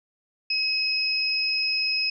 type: tone pair together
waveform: sine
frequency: 2555 / 5107 Hz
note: D#7 / D#8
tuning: +45 / +44 cents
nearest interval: octave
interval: 1199 cents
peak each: -26 / -24 dBFS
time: 0.5-2.1 s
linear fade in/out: 5 ms
effects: none